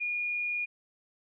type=tone; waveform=sine; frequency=2435 Hz; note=D#7; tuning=38 cents flat; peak=-29 dBFS; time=0-0.66 s; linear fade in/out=20 ms; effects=none